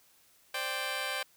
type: chord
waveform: 10% pulse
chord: C suspended second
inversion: none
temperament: just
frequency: 523.3 / 588.7 / 784.9 Hz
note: C5 / D5 / G5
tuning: 0 / +4 / +2 cents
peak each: -30 dBFS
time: 0.54-1.23 s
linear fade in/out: 5 ms
effects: white hiss -64 dBFS RMS until 1.36 s